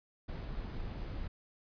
brown noise, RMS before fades -40 dBFS, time 0.28-1.28 s, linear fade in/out 10 ms, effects resampled to 11025 Hz

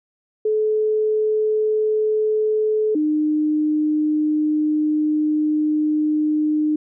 sine tone pair in turn, 430.6 / 304.5 Hz, A4 / D#4, -37 / -37 cents, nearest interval tritone, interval 600 cents, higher first, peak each -16 dBFS, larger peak neither, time 0.45-2.95 / 2.95-6.76 s, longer second, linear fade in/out 5 ms, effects none

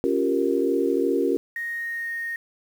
sine chord, G half-diminished seventh, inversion second, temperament equal, 277.2 / 349.2 / 392 / 466.2 Hz, Db4 / F4 / G4 / Bb4, 0 / 0 / 0 / 0 cents, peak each -25 dBFS, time 0.04-1.37 s, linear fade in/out 0 ms
sine tone with pitch glide, 1864.7 to 1852.9 Hz, A#6 to A#6, 0 to -11 cents, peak -27 dBFS, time 1.56-2.36 s, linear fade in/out 2 ms, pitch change -11 cents, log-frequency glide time 1.69-2.13 s
effects 8-bit

